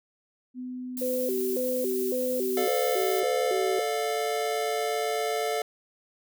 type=tone; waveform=sine; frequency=251.9 Hz; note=B3; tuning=34 cents sharp; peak=-33 dBFS; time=0.54-2.67 s; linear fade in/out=50 ms
type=noise; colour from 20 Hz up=violet; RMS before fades=-36 dBFS; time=0.97-3.2 s; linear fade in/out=0 ms
type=tone with vibrato; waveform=sine; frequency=440 Hz; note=A4; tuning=in tune; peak=-26 dBFS; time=1.01-3.81 s; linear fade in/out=10 ms; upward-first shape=square; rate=1.8 Hz; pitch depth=250 cents each way
type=chord; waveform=square; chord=D minor; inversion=second; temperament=just; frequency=440.5 / 587.3 / 704.8 Hz; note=A4 / D5 / F5; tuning=+2 / 0 / +16 cents; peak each=-30 / -34 / -31 dBFS; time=2.57-5.62 s; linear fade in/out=2 ms
effects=none